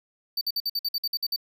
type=tone bursts; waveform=square; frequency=4593 Hz; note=D8; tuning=39 cents flat; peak=-25 dBFS; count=11; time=0.37-1.362 s; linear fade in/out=5 ms; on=42 ms; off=53 ms; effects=none